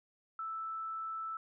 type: tone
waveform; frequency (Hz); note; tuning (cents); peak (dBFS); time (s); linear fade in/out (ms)
sine; 1318.5; E6; 0; -37; 0.39-1.37; 2
effects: none